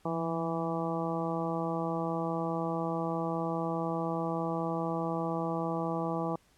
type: harmonic tone with a mistuned harmonic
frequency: 164.81 Hz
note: E3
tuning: in tune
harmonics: 1 / 2 / 3 / 4 / 5 / 6 / 7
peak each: -35 / -36 / -37 / -38 / -38 / -42 / -40 dBFS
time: 0.05-6.36 s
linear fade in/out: 5 ms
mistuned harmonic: 1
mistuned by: +41 cents
effects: pink hiss -66 dBFS RMS until 6.57 s + low-pass 12000 Hz 12 dB/octave